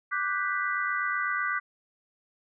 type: chord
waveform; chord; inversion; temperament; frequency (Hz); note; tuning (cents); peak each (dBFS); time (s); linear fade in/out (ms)
sine; G major seventh; second; equal; 1174.7 / 1480 / 1568 / 1975.5; D6 / F#6 / G6 / B6; 0 / 0 / 0 / 0; -31 / -31 / -34 / -32; 0.11-1.6; 20
effects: none